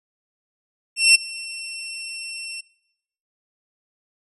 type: tone with ADSR envelope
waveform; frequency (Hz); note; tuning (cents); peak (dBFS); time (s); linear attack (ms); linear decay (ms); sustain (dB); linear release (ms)
20% pulse; 2707; E7; +45; -4; 0.96-2.61; 190; 12; -22; 7
effects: noise-tail reverb RT60 0.8 s tail -22 dB re dry + resampled to 32000 Hz